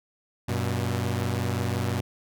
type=tone pair together; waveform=sawtooth; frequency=94.99 / 120.6 Hz; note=F#2 / B2; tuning=+46 / -41 cents; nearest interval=major third; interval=413 cents; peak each=-24 dBFS; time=0.48-2.01 s; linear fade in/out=10 ms; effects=none